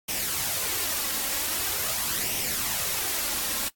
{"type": "noise with flanger", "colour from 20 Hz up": "white", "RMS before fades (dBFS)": -28, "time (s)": [0.08, 3.69], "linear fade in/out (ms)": 10, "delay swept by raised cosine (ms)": [0.34, 3.74], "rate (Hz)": 0.44, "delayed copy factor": 0.5, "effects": ["noise-tail reverb RT60 0.1 s tail -18 dB re dry", "AAC 64 kbps"]}